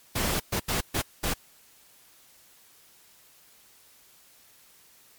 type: noise bursts at uneven times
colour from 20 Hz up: pink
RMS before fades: -27 dBFS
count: 5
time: 0.15-0.4 / 0.52-0.6 / 0.68-0.81 / 0.94-1.02 / 1.23-1.34 s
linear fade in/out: 10 ms
effects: white hiss -57 dBFS RMS until 5.18 s + MP3 96 kbps